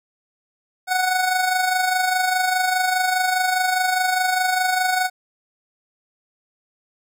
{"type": "tone with amplitude modulation", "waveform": "25% pulse", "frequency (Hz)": 740, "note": "F#5", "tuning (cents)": 0, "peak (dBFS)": -12, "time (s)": [0.87, 5.1], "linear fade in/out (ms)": 50, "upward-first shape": "sine", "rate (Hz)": 24.9, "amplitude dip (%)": 50, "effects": []}